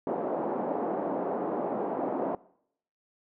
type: band-pass noise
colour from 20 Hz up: white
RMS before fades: -31 dBFS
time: 0.07-2.35 s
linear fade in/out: 2 ms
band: 210 to 780 Hz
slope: 24 dB/octave
effects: noise-tail reverb RT60 0.7 s tail -22 dB re dry